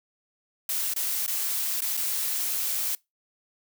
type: noise with dropouts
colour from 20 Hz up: blue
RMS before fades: -28 dBFS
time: 0.69-2.95 s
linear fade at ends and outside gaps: 2 ms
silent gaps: 0.937-0.962 / 1.264-1.278 / 1.807-1.819 / 1.969-1.973 s
effects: noise-tail reverb RT60 0.2 s tail -24 dB re dry